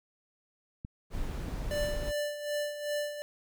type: clicks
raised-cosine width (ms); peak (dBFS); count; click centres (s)
5; -27 / -26; 2; 0.849 / 1.483
type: noise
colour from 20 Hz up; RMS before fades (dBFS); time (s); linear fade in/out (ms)
brown; -35; 1.1-2.13; 50
type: tone with tremolo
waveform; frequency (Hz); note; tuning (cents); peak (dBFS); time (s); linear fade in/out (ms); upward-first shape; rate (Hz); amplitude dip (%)
square; 589; D5; +5; -30; 1.71-3.22; 0; sine; 2.6; 65
effects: none